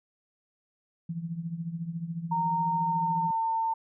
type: tone with tremolo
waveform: sine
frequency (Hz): 167.1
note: E3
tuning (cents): +24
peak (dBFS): -28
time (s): 1.09-3.31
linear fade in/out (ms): 5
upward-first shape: triangle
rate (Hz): 14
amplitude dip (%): 80
type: tone with pitch glide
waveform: sine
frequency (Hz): 923 to 902.4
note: A#5 to A5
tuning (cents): -17 to +44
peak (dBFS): -25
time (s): 2.31-3.74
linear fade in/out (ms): 10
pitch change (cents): -39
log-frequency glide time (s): 2.69-3.39
effects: none